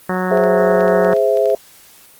harmonic tone, 184 Hz, F#3, 9 cents flat, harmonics 1 / 2 / 3 / 4 / 5 / 6 / 7 / 8 / 9 / 10, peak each -20 / -23 / -25 / -26 / -27 / -28 / -28 / -29 / -30 / -30 dBFS, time 0.09-1.14 s, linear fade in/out 5 ms
sine chord, Ab augmented, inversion none, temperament equal, 415.3 / 523.3 / 659.3 Hz, Ab4 / C5 / E5, 0 / 0 / 0 cents, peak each -16 dBFS, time 0.31-1.55 s, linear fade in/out 2 ms
clicks, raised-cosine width 0.2 ms, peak -18 dBFS, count 10, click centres 0.374 / 0.438 / 0.807 / 0.88 / 1.047 / 1.129 / 1.166 / 1.372 / 1.457 / 1.501 s
effects white hiss -45 dBFS RMS until 2.19 s + Opus 32 kbps

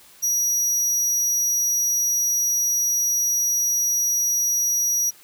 40% pulse tone, 5790 Hz, F#8, 38 cents flat, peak -18 dBFS, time 0.22-5.11 s, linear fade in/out 20 ms, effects white hiss -50 dBFS RMS until 5.23 s

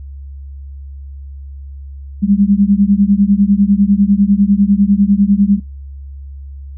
sine beating tone pair, 196 / 206 Hz, G3 / G#3, 0 / -14 cents, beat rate 10 Hz, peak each -11 dBFS, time 2.22-5.6 s, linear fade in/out 20 ms, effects noise-tail reverb RT60 0.2 s tail -25 dB re dry + added 69 Hz sine -27 dBFS peak until 6.77 s

